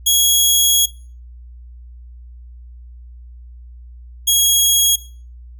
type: tone pair in turn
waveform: 15% pulse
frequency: 3322 / 3305 Hz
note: G#7 / G#7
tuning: 0 / -9 cents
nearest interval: unison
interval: 9 cents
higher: first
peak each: -4 dBFS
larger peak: neither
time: 0.06-0.86 / 4.27-4.96 s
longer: first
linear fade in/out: 10 ms
effects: noise-tail reverb RT60 0.4 s tail -19 dB re dry + added 60 Hz sine -35 dBFS peak until 5.59 s